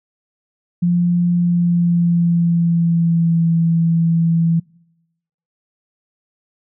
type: tone with pitch glide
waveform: sine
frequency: 174.61 to 166.05 Hz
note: F3 to E3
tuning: 0 to +13 cents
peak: -12 dBFS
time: 0.82-4.6 s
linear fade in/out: 10 ms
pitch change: -87 cents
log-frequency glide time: 1.33-3.46 s
effects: noise-tail reverb RT60 0.9 s tail -26 dB re dry